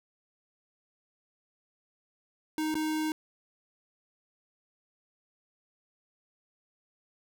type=tone with dropouts; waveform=square; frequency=311.1 Hz; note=D#4; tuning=in tune; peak=-29 dBFS; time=2.58-3.12 s; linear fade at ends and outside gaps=1 ms; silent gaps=2.743-2.753 s; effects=none